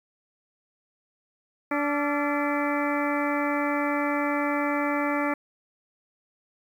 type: harmonic tone with a mistuned harmonic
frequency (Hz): 290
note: D4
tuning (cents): -22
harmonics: 1 / 2 / 3 / 4 / 5 / 6 / 7 / 8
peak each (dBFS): -27 / -30 / -32 / -33 / -34 / -35 / -35 / -36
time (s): 1.71-5.34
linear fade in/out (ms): 5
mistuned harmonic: 5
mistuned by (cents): -98
effects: 9-bit